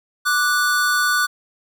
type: tone pair together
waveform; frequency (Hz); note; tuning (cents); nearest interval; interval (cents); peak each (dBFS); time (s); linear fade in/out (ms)
square; 1174.7 / 1476; D6 / F#6; 0 / -5; major third; 395; -22 / -18; 0.25-1.27; 20
effects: none